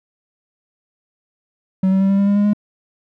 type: tone with pitch steps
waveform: triangle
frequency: 189 / 191.53 / 194.09 / 196.68 / 199.32 / 202 / 204.7 / 207.4 Hz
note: F#3 / G3 / G3 / G3 / G3 / G#3 / G#3 / G#3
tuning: +37 / -40 / -17 / +6 / +29 / -48 / -25 / -2 cents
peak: -10 dBFS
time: 1.83-2.534 s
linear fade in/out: 5 ms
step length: 88 ms
effects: none